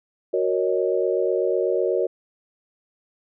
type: chord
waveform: sine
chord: D# minor seventh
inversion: first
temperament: equal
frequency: 370 / 466.2 / 554.4 / 622.3 Hz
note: F#4 / A#4 / C#5 / D#5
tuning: 0 / 0 / 0 / 0 cents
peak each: -23 / -24 / -25 / -28 dBFS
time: 0.33-2.07 s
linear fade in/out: 10 ms
effects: none